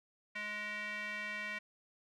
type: tone with band-pass filter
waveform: square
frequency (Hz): 209.5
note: G#3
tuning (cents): +15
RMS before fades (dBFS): -41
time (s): 0.35-1.59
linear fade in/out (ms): 10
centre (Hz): 2100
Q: 5
effects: none